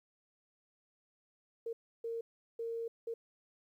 sine tone bursts at uneven times, 460.1 Hz, A#4, 23 cents flat, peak -36 dBFS, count 4, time 1.66-1.73 / 2.04-2.21 / 2.59-2.88 / 3.07-3.14 s, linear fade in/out 5 ms, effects 12-bit

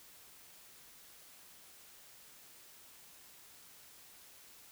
silence, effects white hiss -58 dBFS RMS until 4.71 s

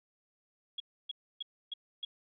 sine tone bursts, 3322 Hz, G#7, in tune, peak -35 dBFS, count 5, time 0.78-2.05 s, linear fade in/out 5 ms, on 22 ms, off 290 ms, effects none

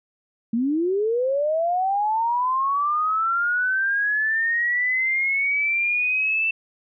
sine linear sweep, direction up, 220 to 2668 Hz, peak -19 dBFS, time 0.53-6.51 s, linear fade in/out 5 ms, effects none

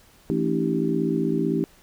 harmonic tone with a mistuned harmonic, 55.7 Hz, A1, 22 cents sharp, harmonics 3 / 4 / 5 / 6 / 7, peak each -27 / -27 / -27 / -27 / -27 dBFS, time 0.3-1.64 s, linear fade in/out 0 ms, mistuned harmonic 6, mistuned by -73 cents, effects pink hiss -55 dBFS RMS until 1.82 s

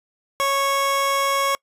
25% pulse tone pair together, 552 / 1104 Hz, C#5 / C#6, -7 / -7 cents, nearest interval octave, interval 1200 cents, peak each -19 dBFS, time 0.4-1.55 s, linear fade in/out 0 ms, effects noise-tail reverb RT60 0.1 s tail -26 dB re dry + resampled to 32000 Hz

